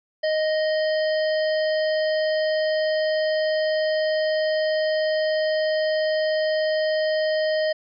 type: harmonic tone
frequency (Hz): 622.3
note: D#5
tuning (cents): 0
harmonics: 1 / 3 / 5 / 7 / 8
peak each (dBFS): -20 / -30 / -36 / -38 / -36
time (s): 0.23-7.73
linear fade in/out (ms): 10
effects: none